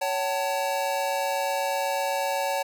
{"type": "tone cluster", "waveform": "square", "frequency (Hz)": [559, 761, 889], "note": ["C#5", "F#5", "A5"], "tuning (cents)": [14, 48, 18], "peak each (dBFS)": [-29, -31, -30], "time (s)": [0.01, 2.63], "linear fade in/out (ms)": 10, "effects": []}